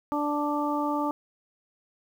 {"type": "harmonic tone", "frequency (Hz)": 293.7, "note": "D4", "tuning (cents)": 0, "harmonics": [1, 2, 3, 4], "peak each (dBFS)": [-28, -33, -30, -32], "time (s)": [0.12, 1.11], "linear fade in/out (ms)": 0, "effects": ["9-bit"]}